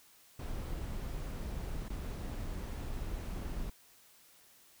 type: noise with dropouts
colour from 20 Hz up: brown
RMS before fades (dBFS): -39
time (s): 0.39-3.7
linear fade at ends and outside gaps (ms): 5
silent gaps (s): 1.884-1.9
effects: white hiss -62 dBFS RMS until 4.8 s